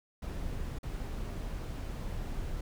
brown noise with dropouts, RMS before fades -37 dBFS, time 0.22-2.61 s, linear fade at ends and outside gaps 5 ms, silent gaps 0.787-0.83 s, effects none

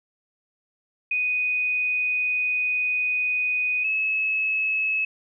sine tone pair in turn, 2489 / 2585 Hz, D#7 / E7, 0 / -34 cents, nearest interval minor second, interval 66 cents, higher second, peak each -21 dBFS, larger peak neither, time 1.11-3.84 / 3.84-5.05 s, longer first, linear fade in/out 5 ms, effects none

